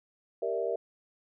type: chord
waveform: sine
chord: E half-diminished seventh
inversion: first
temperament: equal with one note detuned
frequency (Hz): 392 / 467.8 / 587.3 / 659.3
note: G4 / Bb4 / D5 / E5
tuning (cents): 0 / +6 / 0 / 0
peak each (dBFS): -35 / -32 / -36 / -34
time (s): 0.42-0.76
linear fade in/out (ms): 5
effects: none